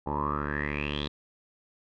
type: tone with low-pass filter sweep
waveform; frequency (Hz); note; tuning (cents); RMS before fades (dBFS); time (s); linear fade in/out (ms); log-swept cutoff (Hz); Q
10% pulse; 73.2; D2; -5; -31; 0.06-1.08; 10; 810 to 3800; 9.5
effects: none